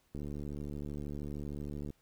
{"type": "click train", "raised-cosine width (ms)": 3, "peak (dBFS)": -29, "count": 129, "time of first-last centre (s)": [0.15, 1.903], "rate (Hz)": 73, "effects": ["pink hiss -72 dBFS RMS until 2.01 s"]}